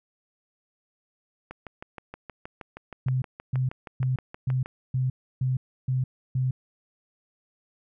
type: click train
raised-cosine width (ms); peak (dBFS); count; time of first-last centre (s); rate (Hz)
0.5; -23; 21; 1.51-4.66; 6.35
type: tone bursts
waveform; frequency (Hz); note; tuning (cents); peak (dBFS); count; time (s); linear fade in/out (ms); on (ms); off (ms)
sine; 129.1; C3; -23; -22; 8; 3.06-6.51; 5; 160; 310
effects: none